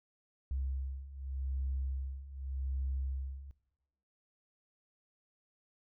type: beating tone pair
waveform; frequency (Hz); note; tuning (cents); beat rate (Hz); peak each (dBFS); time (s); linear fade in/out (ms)
sine; 66.3 / 67.15; C2 / C2; +23 / +46; 0.85; -39 / -36; 0.51-3.51; 0
effects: noise-tail reverb RT60 0.9 s tail -19 dB re dry + tanh soft clip ceiling -28 dBFS